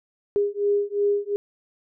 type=beating tone pair; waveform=sine; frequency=406.2 / 409 Hz; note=G#4 / G#4; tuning=-38 / -26 cents; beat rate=2.8 Hz; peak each=-23 dBFS; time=0.36-1.36 s; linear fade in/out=0 ms; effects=none